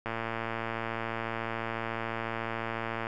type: click train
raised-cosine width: 0.5 ms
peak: -18 dBFS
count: 344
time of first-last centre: 0.06-3.069 s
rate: 114 Hz
effects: none